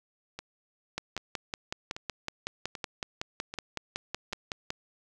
two click trains, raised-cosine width 0.2 ms, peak -21 / -15 dBFS, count 6 / 21, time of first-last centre 0.39-4.327 / 0.98-4.704 s, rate 1.27 / 5.37 Hz, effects none

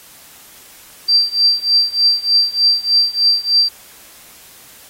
sine tone with tremolo, 4699 Hz, D8, in tune, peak -7 dBFS, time 1.08-3.69 s, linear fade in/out 10 ms, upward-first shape triangle, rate 3.3 Hz, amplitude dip 95%, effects white hiss -42 dBFS RMS until 4.89 s + AAC 48 kbps

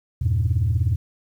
sine chord, E diminished, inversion none, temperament just, 82.41 / 98.89 / 118.67 Hz, E2 / G2 / Bb2, 0 / +16 / +31 cents, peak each -21 dBFS, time 0.21-0.96 s, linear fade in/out 10 ms, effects tanh soft clip ceiling -12 dBFS + 9-bit

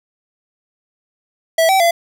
square tone with pitch steps, 654 / 768 / 680 Hz, E5 / G5 / F5, -14 / -36 / -46 cents, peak -11 dBFS, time 1.58-1.91 s, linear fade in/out 5 ms, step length 110 ms, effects none

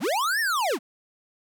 square linear two-way sweep, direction up then down, 138.59 to 1864.7 to 185.2 Hz, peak -23 dBFS, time 0-0.79 s, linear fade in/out 50 ms, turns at 0.4 s, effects none

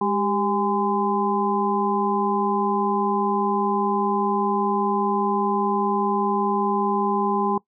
harmonic tone with a mistuned harmonic, 205 Hz, G#3, 22 cents flat, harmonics 1 / 2 / 4 / 5, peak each -25 / -25 / -25 / -25 dBFS, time 0.01-7.58 s, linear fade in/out 5 ms, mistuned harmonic 2, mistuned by -67 cents, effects noise-tail reverb RT60 0.1 s tail -20 dB re dry

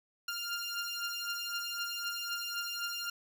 15% pulse beating tone pair, 1396.9 / 1400.8 Hz, F6 / F6, 0 / +5 cents, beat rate 3.9 Hz, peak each -33 / -31 dBFS, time 0.28-3.1 s, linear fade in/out 5 ms, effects none

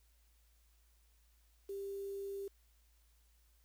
sine tone with quantisation, 395.5 Hz, G4, 15 cents sharp, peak -40 dBFS, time 1.69-2.48 s, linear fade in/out 5 ms, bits 10, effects added 56 Hz sine -67 dBFS peak until 3.64 s + white hiss -75 dBFS RMS until 3.64 s

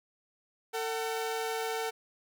sawtooth tone pair together, 448.9 / 755 Hz, A4 / F#5, +35 / +35 cents, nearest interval major sixth, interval 900 cents, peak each -29 / -33 dBFS, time 0.73-1.91 s, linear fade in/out 20 ms, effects none

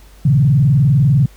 sine tone with vibrato, 136.3 Hz, C#3, 29 cents flat, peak -8 dBFS, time 0.25-1.26 s, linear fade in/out 5 ms, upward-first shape square, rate 20 Hz, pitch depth 230 cents each way, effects added 50 Hz sine -40 dBFS peak until 1.36 s + pink hiss -48 dBFS RMS until 1.36 s

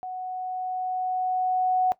sine tone with level ramp, 740 Hz, F#5, in tune, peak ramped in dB -31 to -18 dBFS, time 0.03-1.92 s, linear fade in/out 0 ms, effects noise-tail reverb RT60 0.1 s tail -17 dB re dry

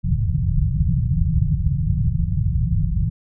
white low-pass noise, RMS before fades -19 dBFS, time 0.03-3.1 s, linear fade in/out 20 ms, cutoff 170 Hz, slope 96 dB/octave, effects none

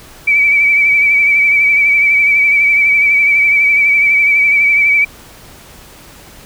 sine tone with vibrato, 2297 Hz, D7, 39 cents flat, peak -7 dBFS, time 0.27-5.05 s, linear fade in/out 10 ms, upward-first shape triangle, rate 12 Hz, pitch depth 45 cents each way, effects pink hiss -38 dBFS RMS until 6.45 s

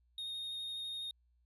triangle tone with vibrato, 3706 Hz, A#7, 11 cents flat, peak -38 dBFS, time 0.18-1.11 s, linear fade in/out 2 ms, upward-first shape square, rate 12 Hz, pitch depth 8 cents each way, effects added 60 Hz sine -69 dBFS peak until 1.45 s

